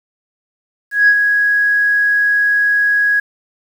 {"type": "tone with ADSR envelope", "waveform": "sine", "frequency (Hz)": 1661.2, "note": "G#6", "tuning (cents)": 0, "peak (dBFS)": -4, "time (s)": [0.91, 3.2], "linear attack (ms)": 170, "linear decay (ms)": 62, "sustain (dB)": -6, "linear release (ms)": 6, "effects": ["tanh soft clip ceiling -2 dBFS", "7-bit"]}